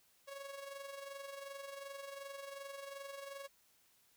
sawtooth tone with amplitude modulation, 554.4 Hz, C#5, in tune, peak -40 dBFS, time 0.27-3.48 s, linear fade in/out 20 ms, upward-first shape sine, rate 22.7 Hz, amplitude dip 55%, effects white hiss -71 dBFS RMS until 4.16 s

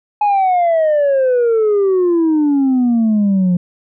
sine exponential sweep, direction down, 845 to 174.61 Hz, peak -8 dBFS, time 0.21-3.57 s, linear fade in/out 5 ms, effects tanh soft clip ceiling -9 dBFS

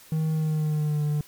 triangle tone with pitch glide, 157.8 to 148.94 Hz, D#3 to D3, +25 to +25 cents, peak -20 dBFS, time 0.12-1.21 s, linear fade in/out 2 ms, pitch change -100 cents, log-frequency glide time 0.32-1.01 s, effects white hiss -51 dBFS RMS until 1.27 s + MP3 96 kbps

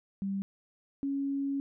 sine tone pair in turn, 196 / 277.2 Hz, G3 / C#4, 0 / 0 cents, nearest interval tritone, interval 600 cents, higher second, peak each -30 / -29 dBFS, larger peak second, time 0.22-0.42 / 1.03-1.6 s, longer second, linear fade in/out 0 ms, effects none

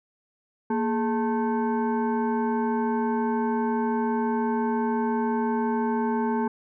sine tone with frequency modulation, 233.1 Hz, A#3, in tune, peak -22 dBFS, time 0.7-6.48 s, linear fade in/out 5 ms, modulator 654 Hz, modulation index 1.1, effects none

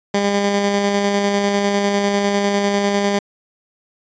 15% pulse tone with tremolo, 201.5 Hz, G3, 48 cents sharp, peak -8 dBFS, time 0.14-3.19 s, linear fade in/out 5 ms, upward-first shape square, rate 10 Hz, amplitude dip 25%, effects resampled to 16000 Hz

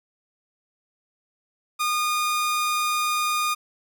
sawtooth tone, 1222 Hz, D#6, 32 cents flat, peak -18 dBFS, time 1.79-3.55 s, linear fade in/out 20 ms, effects none

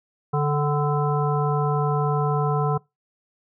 harmonic tone with a mistuned harmonic, 146.1 Hz, D3, 9 cents flat, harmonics 1 / 3 / 5 / 7 / 9, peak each -21 / -26 / -28 / -29 / -31 dBFS, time 0.33-2.78 s, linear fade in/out 10 ms, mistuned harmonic 5, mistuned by +38 cents, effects noise-tail reverb RT60 0.2 s tail -23 dB re dry

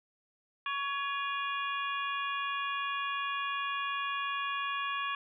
harmonic tone with a mistuned harmonic, 560 Hz, C#5, 18 cents sharp, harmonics 2 / 3 / 4 / 5 / 6, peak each -34 / -38 / -40 / -42 / -44 dBFS, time 0.66-5.15 s, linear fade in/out 2 ms, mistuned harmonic 4, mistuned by +150 cents, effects none

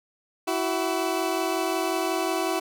20% pulse tone pair together, 330 / 375.5 Hz, E4 / F#4, +2 / +26 cents, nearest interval major second, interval 224 cents, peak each -22 dBFS, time 0.47-2.6 s, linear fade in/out 10 ms, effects none

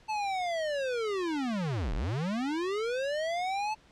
square linear two-way sweep, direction down then up, 878 to 31.32 to 878 Hz, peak -30 dBFS, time 0.08-3.75 s, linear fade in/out 20 ms, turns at 1.94 s, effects pink hiss -60 dBFS RMS until 3.91 s + low-pass 5000 Hz 12 dB/octave

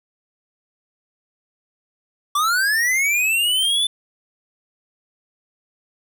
square linear sweep, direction up, 1140 to 3523 Hz, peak -17 dBFS, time 2.35-3.87 s, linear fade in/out 5 ms, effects none

